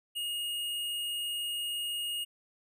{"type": "tone", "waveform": "square", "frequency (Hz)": 2861, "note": "F7", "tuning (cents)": 41, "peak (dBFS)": -33, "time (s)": [0.15, 2.25], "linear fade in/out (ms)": 20, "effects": []}